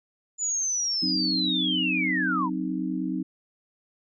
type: linear sweep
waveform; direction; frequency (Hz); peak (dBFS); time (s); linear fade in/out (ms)
sine; down; 7040 to 880; -24; 0.38-2.5; 50
type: chord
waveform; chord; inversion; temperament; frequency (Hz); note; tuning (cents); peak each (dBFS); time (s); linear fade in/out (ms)
sine; C diminished; second; equal; 185 / 261.6 / 311.1; Gb3 / C4 / Eb4; 0 / 0 / 0; -31 / -30 / -30; 1.02-3.23; 10
effects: none